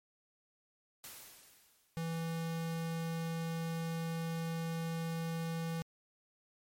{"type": "noise with exponential decay", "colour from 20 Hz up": "white", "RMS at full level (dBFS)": -47, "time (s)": [1.04, 2.33], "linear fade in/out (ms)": 0, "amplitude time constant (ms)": 280}
{"type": "tone", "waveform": "square", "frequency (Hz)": 164.81, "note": "E3", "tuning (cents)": 0, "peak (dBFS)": -36, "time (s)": [1.97, 5.82], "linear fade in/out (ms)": 0}
{"effects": ["MP3 64 kbps"]}